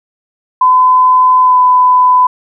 sine tone with pitch glide, 1014 to 1002.9 Hz, B5 to B5, +45 to +26 cents, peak -4 dBFS, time 0.61-2.27 s, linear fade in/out 5 ms, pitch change -19 cents, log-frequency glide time 1.41-1.58 s, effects none

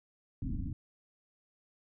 pink low-pass noise, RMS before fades -36 dBFS, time 0.42-0.73 s, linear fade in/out 2 ms, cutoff 300 Hz, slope 96 dB/octave, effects none

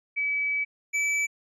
sine / square tone pair in turn, 2289 / 2305 Hz, D7 / D7, -45 / -33 cents, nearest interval unison, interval 12 cents, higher second, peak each -24 dBFS, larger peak neither, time 0.16-0.65 / 0.93-1.27 s, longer first, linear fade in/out 20 ms, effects resampled to 24000 Hz

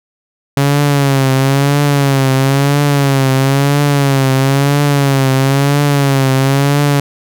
sawtooth tone with vibrato, 138.59 Hz, C#3, in tune, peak -5 dBFS, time 0.57-7 s, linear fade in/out 2 ms, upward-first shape triangle, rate 1 Hz, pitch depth 84 cents each way, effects none

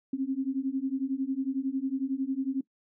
sine beating tone pair, 261.6 / 272.6 Hz, C4 / C#4, 0 / -29 cents, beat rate 11 Hz, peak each -31 / -30 dBFS, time 0.13-2.61 s, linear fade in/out 5 ms, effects noise-tail reverb RT60 0.1 s tail -19 dB re dry

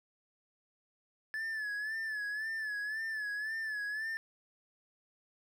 triangle tone with vibrato, 1730 Hz, A6, 30 cents flat, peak -33 dBFS, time 1.34-4.17 s, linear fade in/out 0 ms, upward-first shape sine, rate 1.9 Hz, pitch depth 70 cents each way, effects none

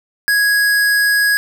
square tone, 1661.2 Hz, G#6, in tune, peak -12 dBFS, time 0.28-1.37 s, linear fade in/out 0 ms, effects none

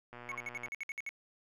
click train, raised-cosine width 0.5 ms, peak -33 dBFS, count 68, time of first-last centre 0.13-0.684 s, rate 121 Hz
sine tone with exponential growth, 1086 Hz, C#6, 36 cents flat, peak -36 dBFS, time 0.22-0.35 s, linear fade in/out 5 ms, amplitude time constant 27 ms
triangle tone bursts, 2207 Hz, C#7, 8 cents flat, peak -35 dBFS, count 10, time 0.29-1.091 s, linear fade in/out 0 ms, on 27 ms, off 59 ms
effects none

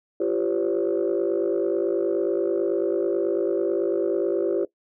sine tone cluster, 343.4 / 392.6 / 510 / 568 Hz, F4 / G4 / C5 / C#5, -29 / +3 / -44 / +42 cents, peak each -24 / -24 / -28 / -28 dBFS, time 0.2-4.65 s, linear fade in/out 5 ms, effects noise-tail reverb RT60 0.1 s tail -18 dB re dry + tanh soft clip ceiling -14 dBFS

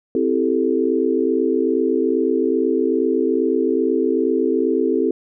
sine chord, A minor seventh, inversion first, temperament equal, 261.6 / 329.6 / 392 / 440 Hz, C4 / E4 / G4 / A4, 0 / 0 / 0 / 0 cents, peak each -21 dBFS, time 0.15-5.11 s, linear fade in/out 2 ms, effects none

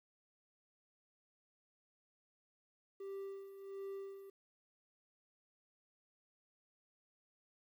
triangle tone with tremolo, 392 Hz, G4, in tune, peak -40 dBFS, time 3-4.3 s, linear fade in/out 5 ms, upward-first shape sine, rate 1.4 Hz, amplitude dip 65%, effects 12-bit

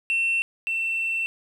sine tone pair in turn, 2700 / 2690 Hz, E7 / E7, +41 / +34 cents, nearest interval unison, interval 7 cents, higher first, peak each -18 / -22 dBFS, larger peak first, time 0.1-0.42 / 0.67-1.26 s, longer second, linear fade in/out 0 ms, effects tanh soft clip ceiling -19 dBFS + 9-bit

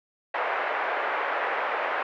pink band-pass noise, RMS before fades -28 dBFS, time 0.34-2.03 s, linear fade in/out 5 ms, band 530 to 2100 Hz, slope 24 dB/octave, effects none

